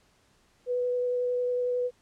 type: tone with vibrato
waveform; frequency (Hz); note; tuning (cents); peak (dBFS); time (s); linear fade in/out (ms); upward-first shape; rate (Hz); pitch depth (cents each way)
sine; 493.9; B4; 0; -25; 0.66-1.91; 50; sine; 11; 8
effects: pink hiss -65 dBFS RMS until 2.01 s + low-pass 9000 Hz 12 dB/octave